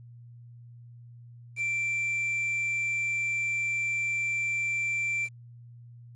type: tone with quantisation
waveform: triangle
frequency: 2349 Hz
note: D7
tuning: in tune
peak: -25 dBFS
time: 1.56-5.29 s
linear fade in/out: 50 ms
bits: 8
effects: added 119 Hz sine -46 dBFS peak until 6.15 s + resampled to 22050 Hz